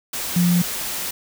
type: tone in noise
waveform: sine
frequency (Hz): 175.5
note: F3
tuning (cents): +9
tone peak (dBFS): -14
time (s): 0.36-0.62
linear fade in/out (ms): 5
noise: white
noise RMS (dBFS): -27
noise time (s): 0.13-1.11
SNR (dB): +10
effects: none